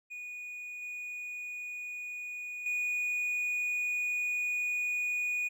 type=tone with level steps; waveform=triangle; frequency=2462 Hz; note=D#7; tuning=19 cents flat; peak=-38 / -36 / -28 dBFS; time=0.1-5.49 s; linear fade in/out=20 ms; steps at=0.82 / 2.66 s; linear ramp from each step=2 ms; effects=none